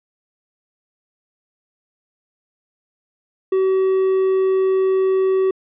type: tone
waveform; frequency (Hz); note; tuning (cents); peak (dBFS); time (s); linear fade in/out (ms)
triangle; 380; F#4; +46; -12; 3.52-5.51; 5
effects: resampled to 8000 Hz